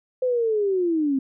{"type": "linear sweep", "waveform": "sine", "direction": "down", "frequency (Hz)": [516, 260.7], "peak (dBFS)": -19, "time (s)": [0.22, 1.19], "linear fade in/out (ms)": 5, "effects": []}